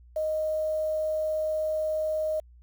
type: tone with quantisation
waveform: sine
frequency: 622.3 Hz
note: D#5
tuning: in tune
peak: -25 dBFS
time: 0.16-2.4 s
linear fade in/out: 5 ms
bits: 8
effects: added 60 Hz sine -50 dBFS peak until 2.62 s